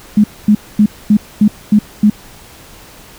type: tone bursts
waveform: sine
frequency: 209.8 Hz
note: G#3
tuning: 18 cents sharp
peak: -4 dBFS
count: 7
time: 0.17-2.1 s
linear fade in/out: 5 ms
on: 70 ms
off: 240 ms
effects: pink hiss -38 dBFS RMS until 3.18 s